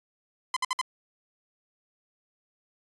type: tone bursts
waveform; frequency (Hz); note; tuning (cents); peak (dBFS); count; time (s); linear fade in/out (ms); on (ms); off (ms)
sawtooth; 1024; C6; -38; -21; 4; 0.54-0.814; 2; 25; 58
effects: resampled to 22050 Hz